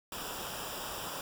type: noise with comb filter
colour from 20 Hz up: pink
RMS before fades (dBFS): -40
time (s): 0.12-1.21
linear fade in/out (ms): 2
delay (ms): 0.47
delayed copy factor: -0.7
effects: none